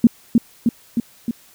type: tone with echo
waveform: sine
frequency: 233.1 Hz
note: A#3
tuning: in tune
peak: -5 dBFS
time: 0.04-0.07 s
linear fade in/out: 2 ms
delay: 310 ms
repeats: 4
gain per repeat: -3 dB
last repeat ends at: 1.31 s
effects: white hiss -50 dBFS RMS until 1.54 s